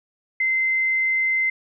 sine tone, 2071 Hz, C7, 18 cents flat, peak -18 dBFS, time 0.4-1.5 s, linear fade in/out 5 ms, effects none

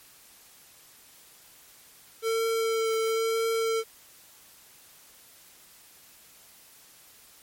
square tone with vibrato, 449.8 Hz, A4, 38 cents sharp, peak -25 dBFS, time 2.22-3.84 s, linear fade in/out 50 ms, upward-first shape triangle, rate 1 Hz, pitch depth 16 cents each way, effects white hiss -54 dBFS RMS until 7.42 s + MP3 64 kbps

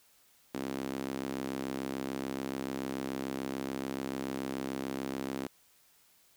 sawtooth tone with high-pass filter, 66.9 Hz, C2, 39 cents sharp, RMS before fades -37 dBFS, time 0.54-5.47 s, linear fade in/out 5 ms, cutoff 270 Hz, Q 2.2, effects white hiss -65 dBFS RMS until 6.36 s

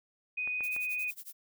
sine tone with vibrato, 2489 Hz, D#7, in tune, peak -31 dBFS, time 0.37-1.11 s, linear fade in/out 10 ms, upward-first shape triangle, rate 6.6 Hz, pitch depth 8 cents each way
clicks, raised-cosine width 0.5 ms, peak -31 dBFS, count 3, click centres 0.475 / 0.607 / 0.764 s
violet noise with tremolo, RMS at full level -43 dBFS, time 0.63-1.33 s, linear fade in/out 10 ms, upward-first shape sine, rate 11 Hz, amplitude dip 95%
effects none

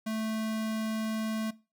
square tone, 219.7 Hz, A3, 2 cents flat, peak -31 dBFS, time 0.06-1.51 s, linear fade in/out 10 ms, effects noise-tail reverb RT60 0.3 s tail -20 dB re dry

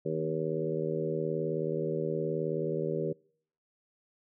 harmonic tone with a mistuned harmonic, 79 Hz, D#2, 27 cents sharp, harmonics 2 / 3 / 4 / 5 / 6 / 7, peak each -35 / -42 / -39 / -34 / -35 / -38 dBFS, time 0.05-3.13 s, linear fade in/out 10 ms, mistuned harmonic 3, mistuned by +18 cents, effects noise-tail reverb RT60 0.6 s tail -26 dB re dry

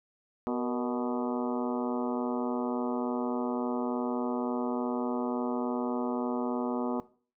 harmonic tone with a mistuned harmonic, 123.47 Hz, B2, in tune, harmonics 2 / 3 / 4 / 5 / 6 / 7 / 8 / 9 / 10, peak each -31 / -35 / -37 / -39 / -41 / -42 / -43 / -44 / -45 dBFS, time 0.47-7 s, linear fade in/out 0 ms, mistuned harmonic 4, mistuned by -76 cents, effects noise-tail reverb RT60 0.4 s tail -18 dB re dry

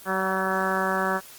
harmonic tone with a mistuned harmonic, 190 Hz, F#3, 46 cents sharp, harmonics 1 / 2 / 3 / 4 / 5 / 6 / 7 / 8 / 9, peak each -31 / -31 / -31 / -31 / -31 / -31 / -31 / -31 / -31 dBFS, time 0.05-1.21 s, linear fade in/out 50 ms, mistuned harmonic 4, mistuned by -16 cents, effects white hiss -46 dBFS RMS until 1.38 s + Opus 32 kbps

